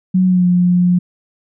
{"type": "tone with pitch glide", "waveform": "sine", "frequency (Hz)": [185, 178.18], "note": ["F#3", "F3"], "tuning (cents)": [0, 35], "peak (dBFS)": -9, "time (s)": [0.14, 0.99], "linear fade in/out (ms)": 10, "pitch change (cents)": -65, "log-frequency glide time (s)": [0.26, 0.46], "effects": []}